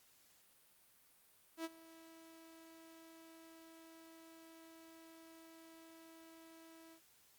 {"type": "tone with ADSR envelope", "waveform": "sawtooth", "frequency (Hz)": 326.4, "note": "E4", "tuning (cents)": -17, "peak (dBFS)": -35, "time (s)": [1.57, 7.01], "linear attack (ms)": 75, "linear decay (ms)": 34, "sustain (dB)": -19, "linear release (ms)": 86, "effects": ["white hiss -69 dBFS RMS until 7.38 s", "Opus 48 kbps"]}